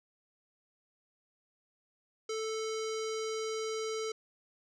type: tone with low-pass filter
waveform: square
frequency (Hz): 440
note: A4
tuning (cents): 0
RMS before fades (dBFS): -36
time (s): 2.29-4.12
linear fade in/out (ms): 5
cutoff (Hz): 6100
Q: 2.6
effects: none